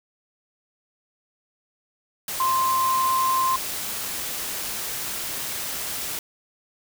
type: tone in noise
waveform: sine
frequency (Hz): 1046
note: C6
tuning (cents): -1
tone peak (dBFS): -19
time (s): 2.4-3.56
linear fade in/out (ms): 2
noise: white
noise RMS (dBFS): -30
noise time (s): 2.28-6.19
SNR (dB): +8
effects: none